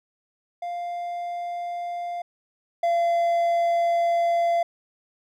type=tone pair in turn; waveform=triangle; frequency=698.5 / 684.1 Hz; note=F5 / F5; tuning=0 / -36 cents; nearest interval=unison; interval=36 cents; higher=first; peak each=-26 / -17 dBFS; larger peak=second; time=0.62-2.22 / 2.83-4.63 s; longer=second; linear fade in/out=5 ms; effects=none